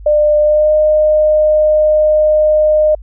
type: tone with pitch glide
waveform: sine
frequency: 599 to 612.3 Hz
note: D5 to D#5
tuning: +34 to -28 cents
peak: -7 dBFS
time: 0.06-2.95 s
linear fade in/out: 5 ms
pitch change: +38 cents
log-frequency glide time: 0.39-0.73 s
effects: added 50 Hz sine -29 dBFS peak until 3.02 s